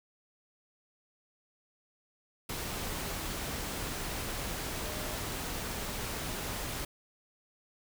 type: tone in noise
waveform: sine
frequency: 610 Hz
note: D#5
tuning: 34 cents flat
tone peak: -45 dBFS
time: 4.85-5.15 s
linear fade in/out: 5 ms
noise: pink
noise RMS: -37 dBFS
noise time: 2.49-6.85 s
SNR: -11 dB
effects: none